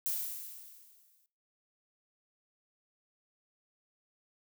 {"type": "noise with exponential decay", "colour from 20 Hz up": "violet", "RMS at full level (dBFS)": -32, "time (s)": [0.06, 1.26], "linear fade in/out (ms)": 0, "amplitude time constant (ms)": 260, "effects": ["noise-tail reverb RT60 0.4 s tail -20 dB re dry"]}